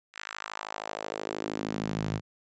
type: tone with high-pass filter sweep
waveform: sawtooth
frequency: 53 Hz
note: G#1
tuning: 36 cents sharp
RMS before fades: -35 dBFS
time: 0.13-2.21 s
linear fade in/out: 50 ms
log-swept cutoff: 1800 to 120 Hz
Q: 1.9
effects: resampled to 16000 Hz